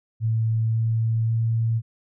sine tone with pitch steps, 112.1 / 112.94 / 113.8 Hz, A2 / A2 / A#2, +33 / +46 / -41 cents, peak -19 dBFS, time 0.2-1.82 s, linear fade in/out 50 ms, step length 540 ms, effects none

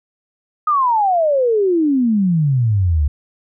sine exponential sweep, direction down, 1259 to 69.3 Hz, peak -12 dBFS, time 0.67-3.08 s, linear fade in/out 5 ms, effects none

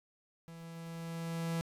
45% pulse tone with level ramp, 165.9 Hz, E3, 11 cents sharp, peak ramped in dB -48 to -32 dBFS, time 0.48-1.61 s, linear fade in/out 0 ms, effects resampled to 32000 Hz + 11-bit

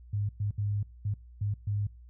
sine tone bursts at uneven times, 102.8 Hz, G#2, 17 cents flat, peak -27 dBFS, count 6, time 0.13-0.29 / 0.4-0.51 / 0.58-0.83 / 1.05-1.14 / 1.41-1.54 / 1.67-1.87 s, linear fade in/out 5 ms, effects noise-tail reverb RT60 0.3 s tail -25 dB re dry + added 60 Hz sine -48 dBFS peak until 2.09 s

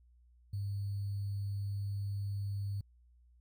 sine tone with sample-and-hold, 100.1 Hz, G2, 37 cents sharp, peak -34 dBFS, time 0.53-2.81 s, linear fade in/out 5 ms, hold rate 4410 Hz, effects added 60 Hz sine -61 dBFS peak until 3.4 s

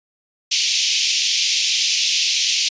white band-pass noise, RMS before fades -19 dBFS, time 0.51-2.69 s, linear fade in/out 10 ms, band 2400 to 6300 Hz, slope 48 dB/octave, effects resampled to 16000 Hz

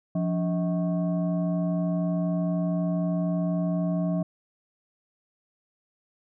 sine tone with frequency modulation, 174.61 Hz, F3, in tune, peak -23 dBFS, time 0.15-4.23 s, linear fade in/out 5 ms, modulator 462 Hz, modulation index 0.74, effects none

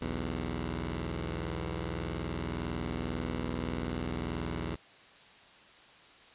10% pulse tone pair together, 61.74 / 82.41 Hz, B1 / E2, 0 / 0 cents, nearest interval perfect fourth, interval 500 cents, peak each -28 dBFS, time 0.01-4.76 s, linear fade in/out 10 ms, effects white hiss -56 dBFS RMS until 6.34 s + resampled to 8000 Hz

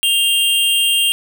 square tone pair together, 2794 / 3193 Hz, F7 / G7, 0 / +31 cents, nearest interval major second, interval 231 cents, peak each -16 dBFS, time 0.03-1.12 s, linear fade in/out 0 ms, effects none

